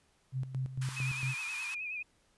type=tone with tremolo; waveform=sine; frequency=130.81 Hz; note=C3; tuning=in tune; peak=-31 dBFS; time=0.32-1.35 s; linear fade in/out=50 ms; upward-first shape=square; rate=4.4 Hz; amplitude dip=70%
type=high-pass noise; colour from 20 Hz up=pink; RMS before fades=-45 dBFS; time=0.81-1.75 s; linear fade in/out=10 ms; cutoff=900 Hz; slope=96 dB/octave
type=tone with vibrato; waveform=sine; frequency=2489 Hz; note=D#7; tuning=in tune; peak=-36 dBFS; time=0.96-2.03 s; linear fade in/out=10 ms; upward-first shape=sine; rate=9.5 Hz; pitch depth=67 cents each way
effects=pink hiss -70 dBFS RMS until 2.37 s + resampled to 24000 Hz